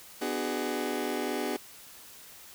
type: chord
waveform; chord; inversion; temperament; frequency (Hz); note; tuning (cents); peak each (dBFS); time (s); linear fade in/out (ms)
30% pulse; G# half-diminished seventh; first; just; 249.2 / 299 / 373.8 / 415.3; B3 / D4 / F#4 / G#4; +16 / +31 / +18 / 0; -33; 0.21-1.57; 10
effects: white hiss -50 dBFS RMS until 2.54 s